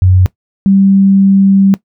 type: tone pair in turn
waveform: sine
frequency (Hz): 92.5 / 195.15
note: F#2 / G3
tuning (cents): 0 / -8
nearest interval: octave + minor second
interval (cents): 1292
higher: second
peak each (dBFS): -4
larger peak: neither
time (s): 0.02-0.26 / 0.66-1.74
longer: second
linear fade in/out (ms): 0
effects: noise-tail reverb RT60 0.1 s tail -18 dB re dry